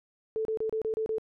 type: tone bursts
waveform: sine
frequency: 440 Hz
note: A4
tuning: in tune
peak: -27 dBFS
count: 7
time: 0.36-1.183 s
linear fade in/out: 0 ms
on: 91 ms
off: 31 ms
effects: none